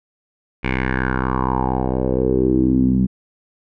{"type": "tone with low-pass filter sweep", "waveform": "10% pulse", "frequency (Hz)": 64.3, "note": "C2", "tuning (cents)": -30, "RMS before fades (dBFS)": -18, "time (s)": [0.63, 3.07], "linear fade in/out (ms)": 20, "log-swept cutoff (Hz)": [2400, 200], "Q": 4.7, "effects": []}